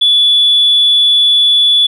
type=tone; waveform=sine; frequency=3440 Hz; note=A7; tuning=40 cents flat; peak=-5 dBFS; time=0.01-1.87 s; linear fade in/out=10 ms; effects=tanh soft clip ceiling -1 dBFS